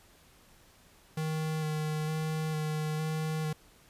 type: tone with vibrato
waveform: square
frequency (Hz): 155.56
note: D#3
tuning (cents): 0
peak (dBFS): -31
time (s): 1.17-3.53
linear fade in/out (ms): 5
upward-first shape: square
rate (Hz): 1.1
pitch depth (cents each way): 15
effects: pink hiss -60 dBFS RMS until 3.89 s + resampled to 32000 Hz